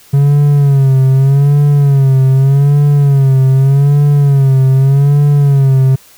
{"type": "tone with vibrato", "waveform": "triangle", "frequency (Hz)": 138.59, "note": "C#3", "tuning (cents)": 0, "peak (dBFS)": -3, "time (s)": [0.13, 5.96], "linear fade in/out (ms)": 10, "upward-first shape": "sine", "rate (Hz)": 0.83, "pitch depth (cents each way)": 80, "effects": ["white hiss -42 dBFS RMS until 6.17 s"]}